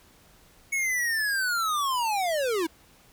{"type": "linear sweep", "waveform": "square", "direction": "down", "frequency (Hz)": [2217, 308.1], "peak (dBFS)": -25, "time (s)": [0.72, 2.67], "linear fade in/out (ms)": 10, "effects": ["pink hiss -57 dBFS RMS until 3.12 s"]}